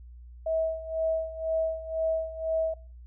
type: tone with tremolo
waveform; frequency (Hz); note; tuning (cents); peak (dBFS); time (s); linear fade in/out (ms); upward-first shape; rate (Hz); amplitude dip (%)
sine; 645; E5; -38; -23; 0.46-2.74; 5; sine; 2; 80
effects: noise-tail reverb RT60 0.4 s tail -22 dB re dry + added 60 Hz sine -44 dBFS peak until 3.06 s